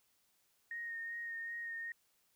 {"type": "tone with vibrato", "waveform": "sine", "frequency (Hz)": 1854, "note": "A#6", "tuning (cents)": -10, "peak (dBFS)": -40, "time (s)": [0.71, 1.92], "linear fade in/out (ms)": 2, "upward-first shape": "sine", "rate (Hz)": 2.6, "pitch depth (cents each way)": 18, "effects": ["white hiss -75 dBFS RMS until 2.35 s"]}